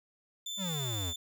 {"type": "tone", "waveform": "30% pulse", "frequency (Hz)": 3536, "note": "A7", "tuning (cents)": 8, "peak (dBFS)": -34, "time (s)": [0.46, 1.16], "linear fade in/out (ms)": 5}
{"type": "exponential sweep", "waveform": "square", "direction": "down", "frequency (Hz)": [207.7, 79.3], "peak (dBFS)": -35, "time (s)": [0.57, 1.14], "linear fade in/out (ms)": 50}
{"type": "noise", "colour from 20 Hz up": "violet", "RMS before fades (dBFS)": -47, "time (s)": [0.62, 1.14], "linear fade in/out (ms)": 50}
{"effects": []}